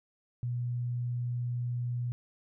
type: tone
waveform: sine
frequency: 121.7 Hz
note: B2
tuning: 25 cents flat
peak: -30 dBFS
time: 0.43-2.12 s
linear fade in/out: 0 ms
effects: none